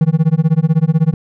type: tone with tremolo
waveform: triangle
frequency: 159.9 Hz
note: D#3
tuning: 48 cents sharp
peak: -4 dBFS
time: 0.01-1.14 s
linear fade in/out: 2 ms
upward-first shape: sine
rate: 16 Hz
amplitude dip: 100%
effects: none